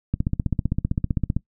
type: click train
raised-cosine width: 5 ms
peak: -9 dBFS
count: 20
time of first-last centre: 0.14-1.366 s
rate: 15.5 Hz
effects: noise-tail reverb RT60 0.1 s tail -21 dB re dry